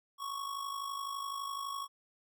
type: tone with amplitude modulation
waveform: square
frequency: 1108.7 Hz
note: C#6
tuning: in tune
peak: -35 dBFS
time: 0.18-1.88 s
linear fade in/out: 50 ms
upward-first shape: sine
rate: 51.9 Hz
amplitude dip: 60%
effects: none